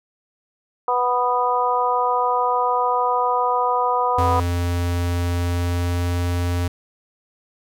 harmonic tone, 246.9 Hz, B3, in tune, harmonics 2 / 3 / 4 / 5, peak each -24 / -23 / -20 / -24 dBFS, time 0.88-4.4 s, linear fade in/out 2 ms
square tone with pitch glide, 87.31 to 87.82 Hz, F2 to F2, 0 to +10 cents, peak -20 dBFS, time 4.18-6.68 s, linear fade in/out 5 ms, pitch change +10 cents, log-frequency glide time 5.39-6.2 s
effects none

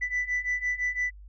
sine beating tone pair, 1981 / 1986.9 Hz, B6 / B6, +5 / +10 cents, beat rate 5.9 Hz, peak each -29 / -27 dBFS, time 0.01-1.11 s, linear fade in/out 20 ms, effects tanh soft clip ceiling -22 dBFS + added 50 Hz sine -44 dBFS peak until 1.28 s

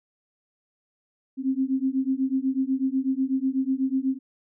sine beating tone pair, 261 / 269.1 Hz, C4 / C4, -4 / +49 cents, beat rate 8.1 Hz, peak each -25 dBFS, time 1.37-4.19 s, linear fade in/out 50 ms, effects none

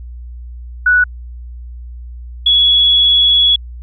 sine tone pair in turn, 1476 / 3371 Hz, F#6 / G#7, -5 / +25 cents, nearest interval octave + major second, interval 1430 cents, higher second, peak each -7 dBFS, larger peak neither, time 0.86-1.04 / 2.46-3.56 s, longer second, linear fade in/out 5 ms, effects added 60 Hz sine -27 dBFS peak until 3.82 s

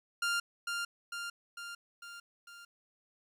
sawtooth tone with echo, 1396.9 Hz, F6, in tune, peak -26 dBFS, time 0.22-0.4 s, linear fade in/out 5 ms, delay 450 ms, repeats 5, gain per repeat -4 dB, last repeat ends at 2.65 s, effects low-pass 11000 Hz 12 dB/octave + 11-bit

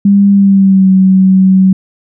sine tone with pitch glide, 200 to 189.1 Hz, G3 to F#3, +35 to +38 cents, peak -3 dBFS, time 0.05-1.73 s, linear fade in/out 5 ms, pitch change -97 cents, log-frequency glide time 0.31-0.9 s, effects none

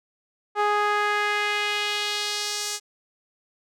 sawtooth tone with band-pass filter sweep, 415.3 Hz, G#4, in tune, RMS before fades -25 dBFS, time 0.55-2.8 s, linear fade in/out 50 ms, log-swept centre 1000 to 6700 Hz, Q 1.5, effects none

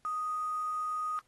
sine tone with quantisation, 1244.5 Hz, D#6, in tune, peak -31 dBFS, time 0.05-1.19 s, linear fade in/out 0 ms, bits 9, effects pink hiss -71 dBFS RMS until 1.27 s + AAC 32 kbps

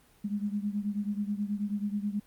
sine beating tone pair, 202.8 / 212.1 Hz, G#3 / G#3, -41 / +37 cents, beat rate 9.3 Hz, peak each -31 / -34 dBFS, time 0.24-2.2 s, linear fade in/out 10 ms, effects pink hiss -62 dBFS RMS until 2.26 s + Opus 32 kbps

